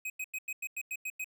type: tone bursts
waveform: square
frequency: 2523 Hz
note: D#7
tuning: 23 cents sharp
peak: -35 dBFS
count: 9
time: 0.05-1.244 s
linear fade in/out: 5 ms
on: 50 ms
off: 93 ms
effects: none